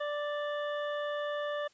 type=harmonic tone; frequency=587.3 Hz; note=D5; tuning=in tune; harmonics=1 / 2 / 3 / 5 / 6; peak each=-33 / -40 / -41 / -50 / -49 dBFS; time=0-1.68 s; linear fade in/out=10 ms; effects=white hiss -65 dBFS RMS until 1.73 s + resampled to 16000 Hz